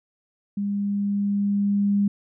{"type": "tone with level ramp", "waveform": "sine", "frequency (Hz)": 201.9, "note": "G#3", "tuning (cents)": -49, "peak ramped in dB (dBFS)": [-23, -17], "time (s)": [0.57, 2.08], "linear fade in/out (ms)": 5, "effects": []}